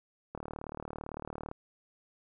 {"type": "click train", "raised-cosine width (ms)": 1, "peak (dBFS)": -25, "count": 45, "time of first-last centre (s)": [0.35, 1.514], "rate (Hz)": 37.8, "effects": []}